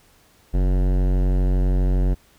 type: tone with hard clipping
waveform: sine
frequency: 46.25 Hz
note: F#1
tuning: in tune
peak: -18 dBFS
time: 0.53-2.15 s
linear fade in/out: 20 ms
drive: 18 dB
effects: pink hiss -56 dBFS RMS until 2.38 s

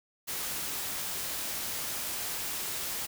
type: noise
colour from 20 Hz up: white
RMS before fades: -35 dBFS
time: 0.27-3.07 s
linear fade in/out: 20 ms
effects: none

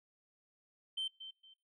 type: tone with echo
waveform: sine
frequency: 3107 Hz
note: G7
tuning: 16 cents flat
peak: -33 dBFS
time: 0.97-1.08 s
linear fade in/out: 10 ms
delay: 230 ms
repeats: 2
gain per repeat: -12 dB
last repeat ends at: 1.54 s
effects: noise-tail reverb RT60 0.4 s tail -26 dB re dry + tanh soft clip ceiling -33 dBFS

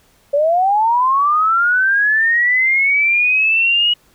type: linear sweep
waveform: sine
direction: up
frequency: 554.4 to 2914 Hz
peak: -11 dBFS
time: 0.33-3.94 s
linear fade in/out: 10 ms
effects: pink hiss -54 dBFS RMS until 4.14 s

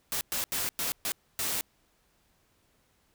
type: noise bursts at uneven times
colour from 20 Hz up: white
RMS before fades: -31 dBFS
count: 6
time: 0.12-0.21 / 0.32-0.44 / 0.52-0.69 / 0.79-0.92 / 1.05-1.12 / 1.39-1.61 s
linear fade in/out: 0 ms
effects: pink hiss -69 dBFS RMS until 3.14 s

